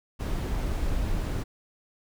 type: noise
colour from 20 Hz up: brown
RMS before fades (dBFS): -28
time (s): 0.19-1.44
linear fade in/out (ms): 20
effects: none